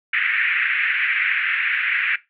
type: band-pass noise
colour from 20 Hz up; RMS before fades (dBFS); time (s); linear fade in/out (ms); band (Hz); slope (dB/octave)
pink; -21; 0.13-2.16; 5; 1600 to 2500; 48
effects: noise-tail reverb RT60 0.2 s tail -17 dB re dry